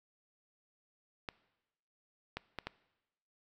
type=clicks; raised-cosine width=0.3 ms; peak=-22 dBFS; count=4; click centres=1.288 / 2.37 / 2.587 / 2.67 s; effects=noise-tail reverb RT60 1.0 s tail -20 dB re dry